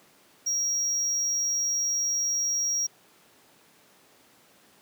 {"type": "tone", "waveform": "triangle", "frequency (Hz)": 5650, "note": "F8", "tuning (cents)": 19, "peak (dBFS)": -23, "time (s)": [0.46, 2.87], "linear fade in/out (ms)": 10, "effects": ["pink hiss -58 dBFS RMS until 4.81 s", "high-pass 200 Hz 12 dB/octave"]}